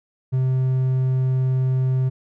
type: tone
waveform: triangle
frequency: 129.9 Hz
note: C3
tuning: 12 cents flat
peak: -15 dBFS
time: 0.32-2.1 s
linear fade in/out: 20 ms
effects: none